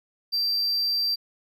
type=tone; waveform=triangle; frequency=4699 Hz; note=D8; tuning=in tune; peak=-21 dBFS; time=0.32-1.16 s; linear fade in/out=20 ms; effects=none